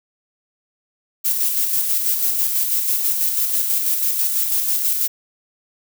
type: noise with tremolo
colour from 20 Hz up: violet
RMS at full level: -18 dBFS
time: 1.24-5.08 s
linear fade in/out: 20 ms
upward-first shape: square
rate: 6.1 Hz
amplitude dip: 35%
effects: none